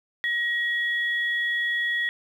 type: tone pair together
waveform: sine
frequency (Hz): 1900 / 3370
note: A#6 / G#7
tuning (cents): +33 / +25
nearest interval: minor seventh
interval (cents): 992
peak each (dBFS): -23 / -33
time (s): 0.24-2.09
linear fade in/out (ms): 0
effects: 9-bit